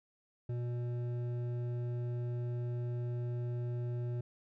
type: tone with hard clipping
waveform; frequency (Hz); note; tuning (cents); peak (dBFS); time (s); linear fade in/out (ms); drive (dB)
sine; 121.1; B2; -34; -36; 0.49-4.21; 5; 9
effects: none